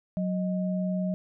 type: tone pair together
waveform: sine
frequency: 184.64 / 622.3 Hz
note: F#3 / D#5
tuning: -3 / 0 cents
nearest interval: octave + major sixth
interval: 2103 cents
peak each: -26 / -34 dBFS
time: 0.17-1.14 s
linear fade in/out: 0 ms
effects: none